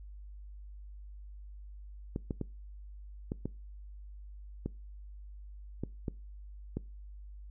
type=clicks; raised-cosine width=3 ms; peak=-21 dBFS; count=9; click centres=2.161 / 2.308 / 2.413 / 3.319 / 3.456 / 4.66 / 5.836 / 6.082 / 6.77 s; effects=noise-tail reverb RT60 0.3 s tail -23 dB re dry + added 50 Hz sine -45 dBFS peak until 7.5 s